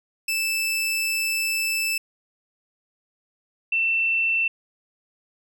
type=tone pair in turn; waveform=sawtooth / sine; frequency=2637 / 2683 Hz; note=E7 / E7; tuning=0 / +30 cents; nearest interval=unison; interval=30 cents; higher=second; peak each=-19 dBFS; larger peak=neither; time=0.28-1.98 / 3.72-4.48 s; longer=first; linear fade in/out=5 ms; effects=none